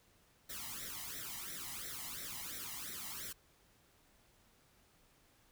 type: noise with flanger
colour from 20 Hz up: white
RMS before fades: -45 dBFS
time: 0.49-3.33 s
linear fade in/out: 10 ms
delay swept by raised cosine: 0.52 to 1.02 ms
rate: 2.9 Hz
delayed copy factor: +0.9
effects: pink hiss -69 dBFS RMS until 5.51 s